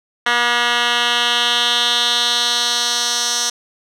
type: tone with band-pass filter sweep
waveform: 10% pulse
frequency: 240 Hz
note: B3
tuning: 49 cents flat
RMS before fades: -17 dBFS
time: 0.26-3.5 s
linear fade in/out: 5 ms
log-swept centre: 2200 to 5500 Hz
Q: 2.4
effects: none